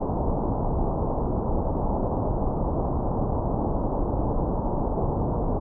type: low-pass noise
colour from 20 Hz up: pink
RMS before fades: -25 dBFS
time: 0-5.6 s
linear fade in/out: 20 ms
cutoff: 980 Hz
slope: 48 dB/octave
effects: none